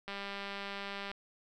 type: click train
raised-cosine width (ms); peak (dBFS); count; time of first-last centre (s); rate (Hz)
0.3; -25; 207; 0.08-1.115; 199
effects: none